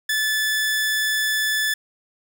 sawtooth tone, 1738 Hz, A6, 22 cents flat, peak -16 dBFS, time 0.09-1.74 s, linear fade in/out 5 ms, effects none

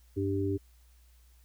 harmonic tone, 98 Hz, G2, in tune, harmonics 1 / 3 / 4, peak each -32 / -32 / -32 dBFS, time 0.16-0.58 s, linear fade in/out 20 ms, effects added 60 Hz sine -57 dBFS peak until 1.44 s + white hiss -68 dBFS RMS until 1.44 s

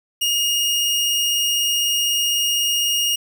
sawtooth tone, 2854 Hz, F7, 37 cents sharp, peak -14 dBFS, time 0.21-3.16 s, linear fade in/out 10 ms, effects none

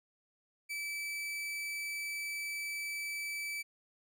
40% pulse tone, 2310 Hz, D7, 29 cents flat, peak -36 dBFS, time 0.69-3.63 s, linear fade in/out 20 ms, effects none

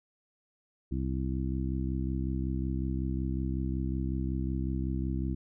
harmonic tone, 65.41 Hz, C2, in tune, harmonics 1 / 2 / 3 / 4 / 5, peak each -32 / -35 / -37 / -38 / -39 dBFS, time 0.91-5.35 s, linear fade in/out 10 ms, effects none

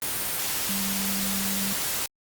sine tone in noise, 195.5 Hz, G3, 4 cents flat, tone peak -30 dBFS, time 0.69-1.73 s, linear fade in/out 2 ms, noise white, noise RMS -28 dBFS, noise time 0.02-2.06 s, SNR -5 dB, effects Opus 32 kbps

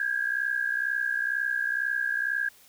sine tone pair together, 1599.1 / 1661.2 Hz, G6 / G#6, +34 / 0 cents, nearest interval minor second, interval 66 cents, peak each -28 dBFS, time 0-2.49 s, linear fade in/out 2 ms, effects white hiss -56 dBFS RMS until 2.68 s

